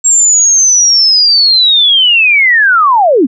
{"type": "linear sweep", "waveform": "sine", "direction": "down", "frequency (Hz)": [7560, 220], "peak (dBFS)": -4, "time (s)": [0.04, 3.27], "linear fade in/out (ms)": 20, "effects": []}